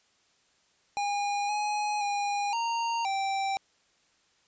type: tone with pitch steps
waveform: square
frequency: 814 / 836 / 814 / 927 / 781 Hz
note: G#5 / G#5 / G#5 / A#5 / G5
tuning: -35 / +11 / -35 / -10 / -7 cents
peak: -28 dBFS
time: 0.97-3.57 s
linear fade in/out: 0 ms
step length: 520 ms
effects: white hiss -67 dBFS RMS until 4.47 s + resampled to 16000 Hz